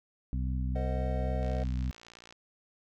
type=harmonic tone; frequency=63.8 Hz; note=C2; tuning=43 cents flat; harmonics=1 / 2 / 3 / 4; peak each=-30 / -36 / -40 / -42 dBFS; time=0.33-1.91 s; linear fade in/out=0 ms
type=chord; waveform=triangle; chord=C half-diminished seventh; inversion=third; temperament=equal with one note detuned; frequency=454.7 / 523.3 / 622.3 / 740 Hz; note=Bb4 / C5 / Eb5 / Gb5; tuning=-43 / 0 / 0 / 0 cents; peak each=-41 / -39 / -37 / -40 dBFS; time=0.75-1.64 s; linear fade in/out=10 ms
type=click train; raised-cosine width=0.2 ms; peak=-33 dBFS; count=53; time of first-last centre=1.43-2.325 s; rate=58.1 Hz
effects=none